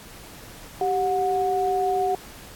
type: tone pair together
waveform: sine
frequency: 389.4 / 731.3 Hz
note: G4 / F#5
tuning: -12 / -20 cents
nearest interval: major seventh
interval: 1092 cents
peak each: -24 / -22 dBFS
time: 0.81-2.15 s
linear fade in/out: 2 ms
effects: pink hiss -44 dBFS RMS until 2.55 s + AAC 64 kbps